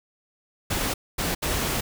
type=noise bursts at uneven times; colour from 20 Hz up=pink; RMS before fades=-26 dBFS; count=3; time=0.7-0.94 / 1.18-1.35 / 1.42-1.81 s; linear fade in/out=10 ms; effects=none